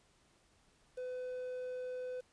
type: tone with quantisation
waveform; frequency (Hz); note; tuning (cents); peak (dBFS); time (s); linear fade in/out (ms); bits
triangle; 504; B4; +35; -37; 0.97-2.21; 10; 10
effects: pink hiss -70 dBFS RMS until 2.32 s + resampled to 22050 Hz